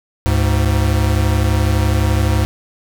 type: tone pair together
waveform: square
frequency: 72.6 / 104.44 Hz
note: D2 / G#2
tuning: -19 / +10 cents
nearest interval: tritone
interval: 629 cents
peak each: -16 dBFS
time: 0.26-2.45 s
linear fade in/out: 0 ms
effects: none